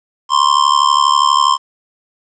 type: tone with amplitude modulation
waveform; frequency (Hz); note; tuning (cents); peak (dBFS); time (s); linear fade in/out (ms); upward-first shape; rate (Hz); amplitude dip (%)
square; 1051; C6; +7; -6; 0.29-1.58; 50; sine; 72.3; 90
effects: resampled to 16000 Hz + 8-bit